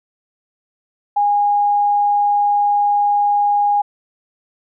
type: tone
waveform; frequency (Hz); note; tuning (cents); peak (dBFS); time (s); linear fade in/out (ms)
sine; 820; G#5; -22; -12; 1.16-3.82; 10
effects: none